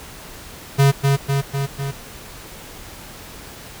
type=tone with echo; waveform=square; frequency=138.59 Hz; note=C#3; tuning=in tune; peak=-11 dBFS; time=0.78-0.92 s; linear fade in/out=20 ms; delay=250 ms; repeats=4; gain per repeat=-3 dB; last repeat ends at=1.92 s; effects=pink hiss -38 dBFS RMS until 3.8 s